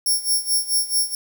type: tone with tremolo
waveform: 10% pulse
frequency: 5480 Hz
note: F8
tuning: 34 cents flat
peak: -10 dBFS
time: 0.06-1.15 s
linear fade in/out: 2 ms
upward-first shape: sine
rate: 4.6 Hz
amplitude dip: 85%
effects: 8-bit